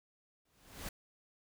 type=noise with exponential growth; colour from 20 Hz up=pink; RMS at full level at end=-40 dBFS; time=0.45-0.89 s; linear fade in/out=5 ms; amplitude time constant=95 ms; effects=none